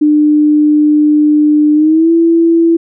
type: tone with pitch glide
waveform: sine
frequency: 300 to 332.9 Hz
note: D4 to E4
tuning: +37 to +17 cents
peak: -5 dBFS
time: 0.01-2.77 s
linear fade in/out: 10 ms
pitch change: +180 cents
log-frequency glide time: 1.74-2.11 s
effects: none